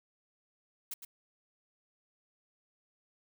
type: noise with echo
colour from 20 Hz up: blue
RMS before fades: -39 dBFS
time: 0.91-0.94 s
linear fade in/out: 5 ms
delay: 110 ms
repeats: 1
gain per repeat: -8 dB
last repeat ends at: 1.05 s
effects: none